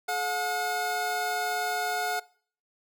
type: tone pair together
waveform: 25% pulse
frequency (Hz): 428.7 / 721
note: A4 / F#5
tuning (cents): -45 / -45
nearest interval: major sixth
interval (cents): 900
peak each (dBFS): -32 / -24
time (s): 0.08-2.2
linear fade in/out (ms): 10
effects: noise-tail reverb RT60 0.5 s tail -22 dB re dry